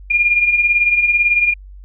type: beating tone pair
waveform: sine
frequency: 2400 / 2418 Hz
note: D7 / D7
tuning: +37 / +50 cents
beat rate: 18 Hz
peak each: -19 / -12 dBFS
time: 0.1-1.54 s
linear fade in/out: 10 ms
effects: added 48 Hz sine -34 dBFS peak until 1.84 s